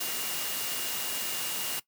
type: tone in noise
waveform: sine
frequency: 2839 Hz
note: F7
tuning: 28 cents sharp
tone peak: -41 dBFS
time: 0-1.8 s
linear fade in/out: 10 ms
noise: white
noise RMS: -33 dBFS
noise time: 0-1.8 s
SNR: -11 dB
effects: noise-tail reverb RT60 0.1 s tail -18 dB re dry + high-pass 150 Hz 12 dB/octave